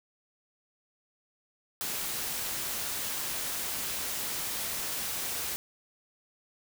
white noise, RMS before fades -34 dBFS, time 1.81-5.56 s, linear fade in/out 0 ms, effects none

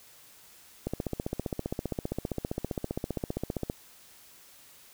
click train, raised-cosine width 2 ms, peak -17 dBFS, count 44, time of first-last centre 0.87-3.699 s, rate 15.2 Hz, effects white hiss -55 dBFS RMS until 4.93 s

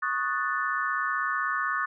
sine chord, D# half-diminished seventh, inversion third, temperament equal, 1108.7 / 1244.5 / 1480 / 1760 Hz, C#6 / D#6 / F#6 / A6, 0 / 0 / 0 / 0 cents, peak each -31 dBFS, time 0.02-1.86 s, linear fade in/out 10 ms, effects none

